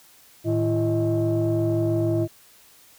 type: tone cluster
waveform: sine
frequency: 109.7 / 155.7 / 336.5 / 631 Hz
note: A2 / D#3 / E4 / D#5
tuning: -5 / +2 / +36 / +24 cents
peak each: -23 / -30 / -21 / -27 dBFS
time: 0.44-2.28 s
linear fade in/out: 50 ms
effects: tanh soft clip ceiling -14 dBFS + white hiss -53 dBFS RMS until 2.98 s